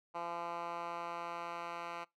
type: tone with band-pass filter sweep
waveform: 10% pulse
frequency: 170.9 Hz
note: F3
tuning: 37 cents flat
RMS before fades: -42 dBFS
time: 0.14-2.05 s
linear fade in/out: 20 ms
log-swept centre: 1000 to 1500 Hz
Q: 1.6
effects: noise-tail reverb RT60 0.2 s tail -25 dB re dry